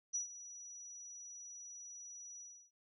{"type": "tone with ADSR envelope", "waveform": "sine", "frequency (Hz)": 5860, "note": "F#8", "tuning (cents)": -18, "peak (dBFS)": -34, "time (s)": [0.13, 2.71], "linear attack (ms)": 19, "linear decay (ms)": 120, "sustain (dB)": -15, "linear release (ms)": 310, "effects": ["noise-tail reverb RT60 0.1 s tail -23 dB re dry"]}